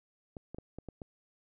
clicks, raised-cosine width 2 ms, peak -29 dBFS, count 6, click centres 0.368 / 0.546 / 0.585 / 0.786 / 0.887 / 1.018 s, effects none

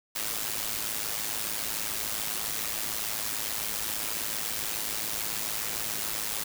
white noise with amplitude modulation, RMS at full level -29 dBFS, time 0.15-6.44 s, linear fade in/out 10 ms, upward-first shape sine, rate 107 Hz, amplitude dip 70%, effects none

